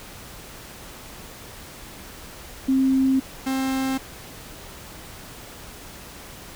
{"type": "tone pair in turn", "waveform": ["sine", "45% pulse"], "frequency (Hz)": [265.1, 265.1], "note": ["C4", "C4"], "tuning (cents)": [23, 23], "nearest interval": "unison", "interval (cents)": 0, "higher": "neither", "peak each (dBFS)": [-16, -22], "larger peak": "first", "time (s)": [[2.68, 3.2], [3.46, 3.98]], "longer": "neither", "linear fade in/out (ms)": 10, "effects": ["pink hiss -41 dBFS RMS until 6.55 s"]}